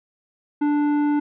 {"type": "tone with tanh clipping", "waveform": "triangle", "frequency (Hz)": 293.7, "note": "D4", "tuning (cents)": 0, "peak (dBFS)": -19, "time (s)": [0.61, 1.2], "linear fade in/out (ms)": 10, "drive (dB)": 15, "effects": []}